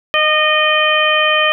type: harmonic tone with a mistuned harmonic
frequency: 616 Hz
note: D#5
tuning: 17 cents flat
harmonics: 1 / 2 / 3 / 4 / 5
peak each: -17 / -17 / -17 / -17 / -17 dBFS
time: 0.14-1.52 s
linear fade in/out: 0 ms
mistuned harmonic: 2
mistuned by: -17 cents
effects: none